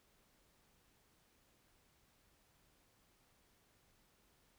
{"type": "silence", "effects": ["pink hiss -73 dBFS RMS until 4.58 s"]}